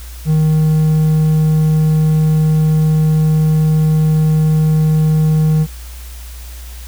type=tone; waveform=triangle; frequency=155.9 Hz; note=D#3; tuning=4 cents sharp; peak=-7 dBFS; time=0.25-5.67 s; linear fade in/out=50 ms; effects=added 60 Hz sine -28 dBFS peak until 6.87 s + white hiss -38 dBFS RMS until 6.87 s